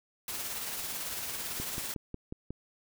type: noise with tremolo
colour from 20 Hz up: white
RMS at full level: -36 dBFS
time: 0.28-1.94 s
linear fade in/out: 2 ms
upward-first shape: sine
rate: 18 Hz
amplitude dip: 30%
type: click train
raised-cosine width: 3 ms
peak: -25 dBFS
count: 6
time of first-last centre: 1.6-2.506 s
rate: 5.52 Hz
effects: none